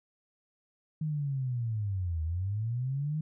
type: linear two-way sweep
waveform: sine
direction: down then up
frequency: 158 to 77.78 to 158 Hz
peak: -29 dBFS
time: 1.01-3.21 s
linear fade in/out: 5 ms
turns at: 2.23 s
effects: none